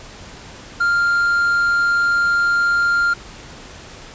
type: tone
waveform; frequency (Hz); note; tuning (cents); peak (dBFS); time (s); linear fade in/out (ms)
triangle; 1396.9; F6; 0; -12; 0.8-3.14; 10
effects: pink hiss -38 dBFS RMS until 4.14 s + resampled to 16000 Hz